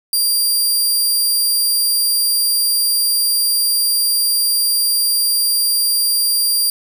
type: tone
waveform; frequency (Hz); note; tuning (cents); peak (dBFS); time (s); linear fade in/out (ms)
15% pulse; 4760; D8; +22; -7; 0.13-6.7; 2
effects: 7-bit

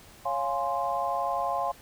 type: chord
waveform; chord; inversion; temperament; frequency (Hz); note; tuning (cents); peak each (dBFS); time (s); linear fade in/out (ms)
sine; Db major seventh; none; equal; 554.4 / 698.5 / 830.6 / 1046.5; Db5 / F5 / Ab5 / C6; 0 / 0 / 0 / 0; -34 / -30 / -32 / -31; 0.25-1.72; 10
effects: pink hiss -52 dBFS RMS until 1.81 s

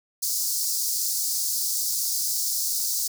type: high-pass noise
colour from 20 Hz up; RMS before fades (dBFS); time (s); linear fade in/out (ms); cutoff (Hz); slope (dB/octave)
pink; -26; 0.22-3.08; 10; 4700; 48
effects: none

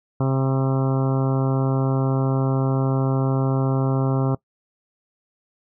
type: harmonic tone with a mistuned harmonic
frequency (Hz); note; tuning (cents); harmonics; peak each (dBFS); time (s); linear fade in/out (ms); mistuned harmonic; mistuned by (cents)
133.4; C3; +34; 1 / 2 / 3 / 4 / 5 / 6 / 7 / 8 / 9 / 10; -19 / -25 / -29 / -31 / -33 / -35 / -36 / -37 / -38 / -39; 0.2-4.35; 5; 7; +29
effects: noise-tail reverb RT60 0.1 s tail -22 dB re dry

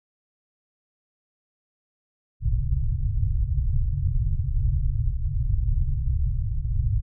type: low-pass noise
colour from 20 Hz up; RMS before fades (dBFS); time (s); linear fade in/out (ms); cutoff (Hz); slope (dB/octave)
pink; -23; 2.4-7.02; 50; 140; 96
effects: none

